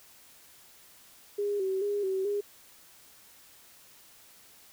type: tone with vibrato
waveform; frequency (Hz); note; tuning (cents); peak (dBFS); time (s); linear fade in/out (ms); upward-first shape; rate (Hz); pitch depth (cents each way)
sine; 394.9; G4; +13; -27; 1.38-2.41; 10; square; 2.3; 60
effects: white hiss -56 dBFS RMS until 4.72 s